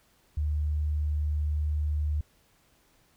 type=tone; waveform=sine; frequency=75.1 Hz; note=D2; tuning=39 cents sharp; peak=-25 dBFS; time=0.37-2.21 s; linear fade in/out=5 ms; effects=pink hiss -65 dBFS RMS until 3.16 s